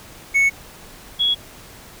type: tone pair in turn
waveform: triangle / sine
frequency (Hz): 2210 / 3347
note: C#7 / G#7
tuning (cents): -6 / +13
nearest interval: perfect fifth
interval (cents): 719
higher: second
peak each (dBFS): -11 / -15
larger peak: first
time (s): 0.34-0.5 / 1.19-1.35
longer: neither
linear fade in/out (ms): 20
effects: pink hiss -42 dBFS RMS until 2 s